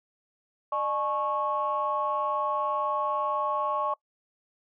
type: tone cluster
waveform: sine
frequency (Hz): 602 / 852 / 1100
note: D5 / G#5 / C#6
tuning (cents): +43 / +44 / -14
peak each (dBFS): -31 / -32 / -27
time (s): 0.72-3.94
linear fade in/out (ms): 5
effects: noise-tail reverb RT60 0.1 s tail -24 dB re dry + tanh soft clip ceiling -17 dBFS